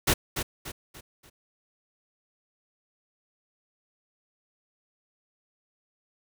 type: noise with echo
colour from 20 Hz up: pink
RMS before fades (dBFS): -22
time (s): 0.07-0.14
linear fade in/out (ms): 10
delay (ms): 290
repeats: 4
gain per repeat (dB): -8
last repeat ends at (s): 1.3
effects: none